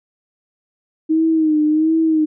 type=tone with vibrato; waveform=sine; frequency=313.2 Hz; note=D#4; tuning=11 cents sharp; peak=-12 dBFS; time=1.09-2.26 s; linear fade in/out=20 ms; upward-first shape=sine; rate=1.4 Hz; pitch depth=58 cents each way; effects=none